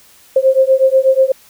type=beating tone pair; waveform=sine; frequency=525 / 533.2 Hz; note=C5 / C5; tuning=+6 / +33 cents; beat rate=8.2 Hz; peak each=-11 dBFS; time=0.36-1.32 s; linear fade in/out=5 ms; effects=white hiss -46 dBFS RMS until 1.49 s